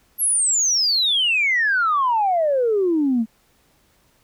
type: exponential sweep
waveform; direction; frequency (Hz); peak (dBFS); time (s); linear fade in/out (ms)
sine; down; 11720 to 215.9; -15; 0.18-3.26; 50
effects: tanh soft clip ceiling -11 dBFS + pink hiss -60 dBFS RMS until 4.23 s